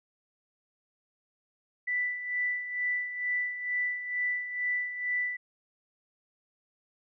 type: tone with tremolo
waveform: sine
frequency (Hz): 1979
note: B6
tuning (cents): +3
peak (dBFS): -26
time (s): 1.87-5.37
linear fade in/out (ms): 10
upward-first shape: sine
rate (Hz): 2.2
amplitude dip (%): 65
effects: none